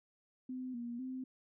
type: tone with pitch steps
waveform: sine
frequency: 255.6 / 237.9 / 258.5 Hz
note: C4 / A#3 / C4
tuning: -40 / +35 / -21 cents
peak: -39 dBFS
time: 0.49-1.24 s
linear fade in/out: 5 ms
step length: 250 ms
effects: none